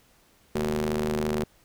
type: ring-modulated tone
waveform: sawtooth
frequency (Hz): 77.5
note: D#2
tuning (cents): -6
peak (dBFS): -18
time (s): 0.55-1.44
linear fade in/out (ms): 5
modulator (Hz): 297
effects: pink hiss -61 dBFS RMS until 1.64 s